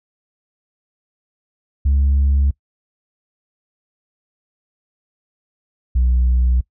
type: tone pair in turn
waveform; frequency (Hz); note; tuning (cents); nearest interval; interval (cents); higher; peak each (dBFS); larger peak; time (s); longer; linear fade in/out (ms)
sine; 69.3 / 61.86; C#2 / B1; 0 / +3; major second; 197; first; -10; neither; 1.85-2.51 / 5.95-6.61; neither; 10
effects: noise-tail reverb RT60 0.1 s tail -23 dB re dry + tanh soft clip ceiling -10 dBFS